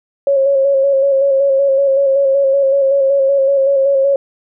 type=tone with vibrato; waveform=sine; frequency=548 Hz; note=C#5; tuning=20 cents flat; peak=-9 dBFS; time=0.27-4.16 s; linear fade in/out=2 ms; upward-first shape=square; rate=5.3 Hz; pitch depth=29 cents each way; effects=none